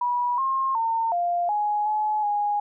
sine tone with pitch steps, 973 / 1068 / 908 / 698 / 835 / 851 / 826 Hz, B5 / C6 / A#5 / F5 / G#5 / G#5 / G#5, -26 / +35 / -46 / -1 / +9 / +42 / -10 cents, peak -21 dBFS, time 0.01-2.6 s, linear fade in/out 5 ms, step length 370 ms, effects none

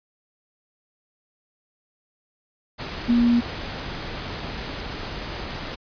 sine tone in noise, 238 Hz, A#3, 36 cents sharp, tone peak -15 dBFS, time 3.08-3.41 s, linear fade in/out 20 ms, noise pink, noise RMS -32 dBFS, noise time 2.78-5.76 s, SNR +14 dB, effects resampled to 11025 Hz

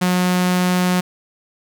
sawtooth tone with notch filter, 180.9 Hz, F#3, 39 cents flat, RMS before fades -17 dBFS, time 0.01-1.01 s, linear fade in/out 10 ms, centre 430 Hz, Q 1.8, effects none

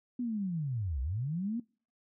sine linear two-way sweep, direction down then up, 252.1 to 59.6 to 243.9 Hz, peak -31 dBFS, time 0.19-1.6 s, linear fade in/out 5 ms, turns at 1.01 s, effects noise-tail reverb RT60 0.4 s tail -23 dB re dry

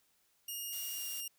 5% pulse tone with pitch glide, 2843 to 2817 Hz, F7 to F7, +30 to +14 cents, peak -31 dBFS, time 0.48-1.28 s, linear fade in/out 5 ms, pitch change -16 cents, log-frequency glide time 0.91-1.03 s
blue noise, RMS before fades -46 dBFS, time 0.72-1.21 s, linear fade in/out 10 ms
effects white hiss -73 dBFS RMS until 1.38 s

